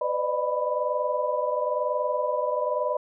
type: tone cluster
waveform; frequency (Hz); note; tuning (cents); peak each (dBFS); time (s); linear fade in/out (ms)
sine; 503 / 591 / 612 / 991; B4 / D5 / D#5 / B5; +32 / +11 / -29 / +6; -29; 0.01-2.97; 5
effects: none